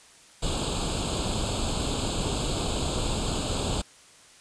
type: noise with comb filter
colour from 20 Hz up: pink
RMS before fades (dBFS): -28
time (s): 0.42-3.82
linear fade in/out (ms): 10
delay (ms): 0.26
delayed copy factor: +1
effects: white hiss -53 dBFS RMS until 4.4 s + resampled to 22050 Hz